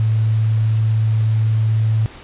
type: tone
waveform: sine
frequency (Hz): 110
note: A2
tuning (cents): 0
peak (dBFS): -13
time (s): 0-2.06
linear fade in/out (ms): 0
effects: pink hiss -39 dBFS RMS until 2.23 s + resampled to 8000 Hz